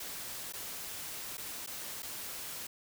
white noise with dropouts, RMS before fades -42 dBFS, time 0-2.67 s, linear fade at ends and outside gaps 5 ms, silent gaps 0.525-0.534 / 1.372-1.378 / 1.664-1.672 / 2.023-2.028 s, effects none

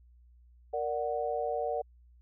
sine chord, Bb augmented, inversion none, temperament equal, 466.2 / 587.3 / 740 Hz, Bb4 / D5 / F#5, 0 / 0 / 0 cents, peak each -34 dBFS, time 0.73-1.82 s, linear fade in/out 10 ms, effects added 60 Hz sine -56 dBFS peak until 2.21 s

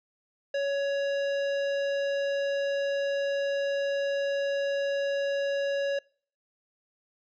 sine tone with hard clipping, 559 Hz, C#5, 14 cents sharp, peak -28 dBFS, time 0.54-5.99 s, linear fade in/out 5 ms, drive 14 dB, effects noise-tail reverb RT60 0.5 s tail -26 dB re dry + resampled to 16000 Hz

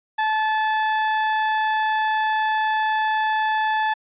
30% pulse tone, 868 Hz, A5, 24 cents flat, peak -16 dBFS, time 0.18-3.94 s, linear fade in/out 10 ms, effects resampled to 8000 Hz

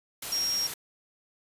sine tone in noise, 5588 Hz, F8, in tune, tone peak -26 dBFS, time 0.32-0.67 s, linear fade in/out 5 ms, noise white, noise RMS -36 dBFS, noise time 0.22-0.74 s, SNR +7 dB, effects resampled to 32000 Hz

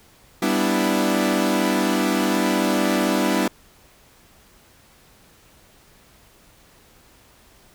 sawtooth chord, E minor seventh, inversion first, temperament equal, 196 / 246.9 / 293.7 / 329.6 Hz, G3 / B3 / D4 / E4, 0 / 0 / 0 / 0 cents, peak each -20 dBFS, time 0.42-3.48 s, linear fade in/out 5 ms, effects pink hiss -53 dBFS RMS until 7.74 s

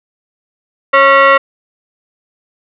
sine tone with frequency modulation, 277.2 Hz, C#4, in tune, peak -4 dBFS, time 0.93-1.38 s, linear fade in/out 10 ms, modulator 824 Hz, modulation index 2.3, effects none

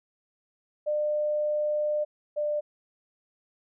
sine tone pair in turn, 600 / 595.5 Hz, D5 / D5, +37 / +24 cents, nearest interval unison, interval 13 cents, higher first, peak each -24 / -25 dBFS, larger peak first, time 0.86-2.05 / 2.36-2.61 s, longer first, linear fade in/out 20 ms, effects none

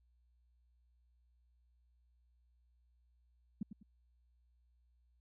sine tone with echo, 207.4 Hz, G#3, 2 cents flat, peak -34 dBFS, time 3.61-3.63 s, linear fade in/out 5 ms, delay 100 ms, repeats 2, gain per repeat -10 dB, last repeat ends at 3.83 s, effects added 60 Hz sine -69 dBFS peak until 5.2 s

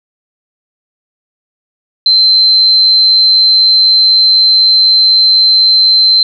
sine tone, 4098 Hz, C8, 37 cents flat, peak -4 dBFS, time 2.06-6.23 s, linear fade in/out 2 ms, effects none

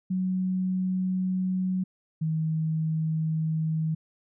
sine tone pair in turn, 185.5 / 158.7 Hz, F#3 / D#3, +5 / +35 cents, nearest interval minor third, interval 270 cents, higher first, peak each -24 dBFS, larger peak neither, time 0.1-1.84 / 2.21-3.95 s, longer neither, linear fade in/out 10 ms, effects none

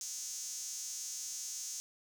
sawtooth tone with high-pass filter, 254.5 Hz, C4, 48 cents flat, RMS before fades -42 dBFS, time 0.01-1.8 s, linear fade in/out 0 ms, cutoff 6300 Hz, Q 5.1, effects none

